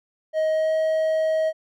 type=tone with pitch glide; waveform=triangle; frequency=629 to 634.1 Hz; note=D#5 to D#5; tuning=+19 to +33 cents; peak=-17 dBFS; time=0.33-1.53 s; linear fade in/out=50 ms; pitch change=+14 cents; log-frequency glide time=0.52-0.74 s; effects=none